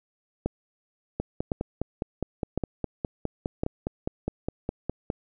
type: two click trains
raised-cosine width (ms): 2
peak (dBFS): -14 / -12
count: 20 / 4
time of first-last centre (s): 1.2-5.101 / 0.46-3.635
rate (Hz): 4.87 / 0.945
effects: none